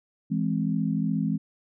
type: chord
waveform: sine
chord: E augmented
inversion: none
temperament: equal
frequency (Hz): 164.81 / 207.7 / 261.6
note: E3 / G#3 / B#3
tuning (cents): 0 / 0 / 0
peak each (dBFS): -27 / -27 / -29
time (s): 0.3-1.38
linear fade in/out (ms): 20
effects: none